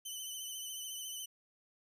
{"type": "tone with vibrato", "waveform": "15% pulse", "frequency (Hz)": 3026, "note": "F#7", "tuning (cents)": 38, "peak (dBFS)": -34, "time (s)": [0.05, 1.26], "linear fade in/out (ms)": 10, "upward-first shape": "sine", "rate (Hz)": 14, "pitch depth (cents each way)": 40, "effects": []}